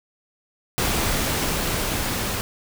pink noise with level ramp, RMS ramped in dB -22 to -26 dBFS, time 0.78-2.41 s, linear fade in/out 0 ms, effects none

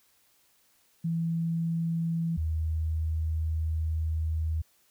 sine tone pair in turn, 165.8 / 79.55 Hz, E3 / D#2, +10 / +39 cents, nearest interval octave + minor second, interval 1271 cents, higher first, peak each -26 dBFS, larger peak neither, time 1.04-2.37 / 2.37-4.62 s, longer second, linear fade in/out 10 ms, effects white hiss -66 dBFS RMS until 4.9 s

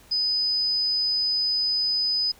sine tone, 5000 Hz, D#8, 8 cents sharp, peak -21 dBFS, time 0.11-2.32 s, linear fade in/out 10 ms, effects pink hiss -53 dBFS RMS until 2.39 s

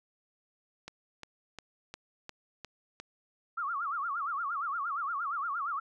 click train, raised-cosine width 0.2 ms, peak -25 dBFS, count 7, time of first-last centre 0.88-3 s, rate 2.83 Hz
sine tone with vibrato, 1244.5 Hz, D#6, in tune, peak -31 dBFS, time 3.57-5.8 s, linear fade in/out 10 ms, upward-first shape sine, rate 8.6 Hz, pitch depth 220 cents each way
effects none

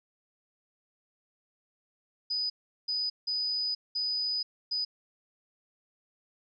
sine tone bursts at uneven times, 4978 Hz, D#8, in tune, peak -28 dBFS, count 5, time 2.3-2.5 / 2.88-3.1 / 3.27-3.75 / 3.95-4.43 / 4.71-4.85 s, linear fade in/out 10 ms, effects none

